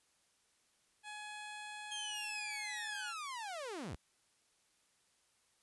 15% pulse tone, 842 Hz, G#5, 24 cents sharp, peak -39 dBFS, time 1.03-3.14 s, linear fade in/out 50 ms
sawtooth linear sweep, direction down, 3254 to 40.89 Hz, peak -38 dBFS, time 1.91-3.96 s, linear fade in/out 10 ms
effects white hiss -74 dBFS RMS until 5.62 s + resampled to 24000 Hz

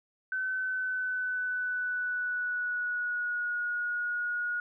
sine tone with pitch glide, 1522 to 1446.6 Hz, F#6 to F#6, +48 to -39 cents, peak -29 dBFS, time 0.32-4.6 s, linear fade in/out 2 ms, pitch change -87 cents, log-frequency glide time 0.53-3.58 s, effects none

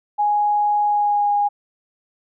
sine tone with pitch glide, 830.6 to 820.1 Hz, G#5 to G#5, 0 to -22 cents, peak -15 dBFS, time 0.18-1.49 s, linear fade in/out 20 ms, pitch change -22 cents, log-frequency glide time 0.85-1.33 s, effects none

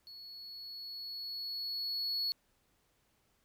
triangle tone with level ramp, 4380 Hz, C#8, 22 cents flat, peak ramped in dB -47 to -30 dBFS, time 0.07-2.32 s, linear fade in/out 0 ms, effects pink hiss -74 dBFS RMS until 3.44 s

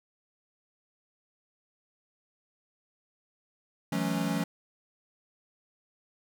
square chord, F# minor seventh, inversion third, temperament equal with one note detuned, 164.81 / 185 / 215.8 / 277.2 Hz, E3 / F#3 / A3 / C#4, 0 / 0 / -33 / 0 cents, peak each -34 dBFS, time 3.92-4.44 s, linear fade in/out 5 ms, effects none

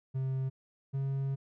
triangle tone pair in turn, 132.3 / 136.26 Hz, C3 / C#3, +20 / -29 cents, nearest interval minor second, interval 51 cents, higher second, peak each -28 dBFS, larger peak neither, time 0.14-0.5 / 0.93-1.36 s, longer second, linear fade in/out 20 ms, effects none

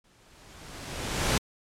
pink noise with exponential growth, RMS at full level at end -23 dBFS, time 0.04-1.38 s, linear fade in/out 5 ms, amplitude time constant 290 ms, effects low-pass 9000 Hz 12 dB/octave + MP3 96 kbps

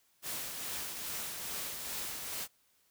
white noise with tremolo, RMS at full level -38 dBFS, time 0.22-2.48 s, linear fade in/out 50 ms, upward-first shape triangle, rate 2.4 Hz, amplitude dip 40%, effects white hiss -71 dBFS RMS until 2.9 s

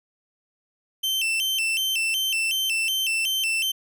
40% pulse tone with vibrato, 2880 Hz, F#7, 47 cents flat, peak -21 dBFS, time 1.03-3.72 s, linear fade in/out 10 ms, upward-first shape square, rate 2.7 Hz, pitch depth 130 cents each way, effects none

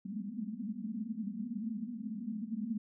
pink band-pass noise, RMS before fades -39 dBFS, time 0.05-2.78 s, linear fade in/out 10 ms, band 200 to 240 Hz, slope 96 dB/octave, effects none

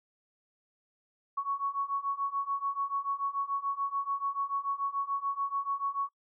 sine beating tone pair, 1108.7 / 1115.6 Hz, C#6 / C#6, 0 / +11 cents, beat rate 6.9 Hz, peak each -34 / -32 dBFS, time 1.37-6.09 s, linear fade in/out 10 ms, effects noise-tail reverb RT60 0.1 s tail -23 dB re dry

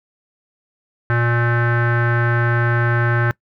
square tone with low-pass filter, 118.7 Hz, A#2, 32 cents sharp, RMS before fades -17 dBFS, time 1.1-3.31 s, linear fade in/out 0 ms, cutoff 1600 Hz, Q 6.6, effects noise-tail reverb RT60 0.1 s tail -22 dB re dry

